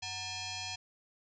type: tone with frequency modulation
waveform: sine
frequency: 932.3 Hz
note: A#5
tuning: in tune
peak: -37 dBFS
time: 0.02-0.76 s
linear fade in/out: 10 ms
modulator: 837 Hz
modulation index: 6.3
effects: none